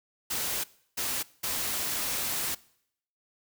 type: noise bursts at uneven times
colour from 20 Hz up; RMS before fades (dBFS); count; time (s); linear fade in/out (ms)
white; -31; 3; 0.3-0.64 / 0.97-1.23 / 1.43-2.55; 10
effects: noise-tail reverb RT60 0.7 s tail -22 dB re dry